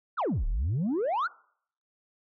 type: exponential two-way sweep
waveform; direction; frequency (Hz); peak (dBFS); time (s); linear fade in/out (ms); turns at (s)
sine; down then up; 1550 to 32 to 1550; -23; 0.17-1.28; 20; 0.46
effects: noise-tail reverb RT60 0.6 s tail -24 dB re dry + tanh soft clip ceiling -24 dBFS